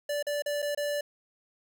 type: tone with dropouts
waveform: square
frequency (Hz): 583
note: D5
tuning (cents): -13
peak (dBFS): -29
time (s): 0.09-1.01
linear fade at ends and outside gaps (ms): 5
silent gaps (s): 0.227-0.267 / 0.422-0.46 / 0.621-0.625 / 0.749-0.774
effects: none